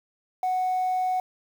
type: tone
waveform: sine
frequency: 740 Hz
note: F#5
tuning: in tune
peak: -21 dBFS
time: 0.43-1.2 s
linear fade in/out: 2 ms
effects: tanh soft clip ceiling -19 dBFS + 8-bit